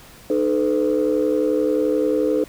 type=tone cluster; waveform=sine; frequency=305.3 / 433.6 / 505 Hz; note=D#4 / A4 / B4; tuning=-33 / -25 / +39 cents; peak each=-20 dBFS; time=0.3-2.44 s; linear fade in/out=2 ms; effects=tanh soft clip ceiling -10 dBFS + pink hiss -45 dBFS RMS until 2.48 s